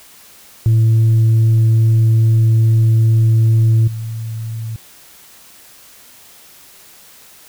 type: tone with level steps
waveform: sine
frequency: 112.2 Hz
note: A2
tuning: 34 cents sharp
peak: -6 / -21 dBFS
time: 0.66-4.76 s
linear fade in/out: 0 ms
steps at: 3.87 s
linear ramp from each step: 10 ms
effects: tanh soft clip ceiling -7 dBFS + white hiss -43 dBFS RMS until 7.48 s